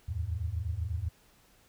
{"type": "tone cluster", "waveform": "sine", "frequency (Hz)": [75.1, 83.2, 107.3], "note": ["D2", "E2", "A2"], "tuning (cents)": [39, 17, -43], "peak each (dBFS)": [-38, -33, -36], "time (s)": [0.08, 1.09], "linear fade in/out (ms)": 10, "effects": ["pink hiss -63 dBFS RMS until 1.68 s"]}